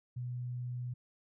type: tone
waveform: sine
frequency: 123.4 Hz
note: B2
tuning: 1 cent flat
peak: -36 dBFS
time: 0.16-0.94 s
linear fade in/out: 10 ms
effects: none